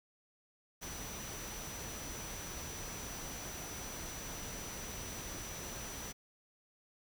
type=tone in noise; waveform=sine; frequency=5920 Hz; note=F#8; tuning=in tune; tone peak=-48 dBFS; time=0.81-6.13 s; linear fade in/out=20 ms; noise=pink; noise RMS=-45 dBFS; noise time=0.81-6.13 s; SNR=-6 dB; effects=none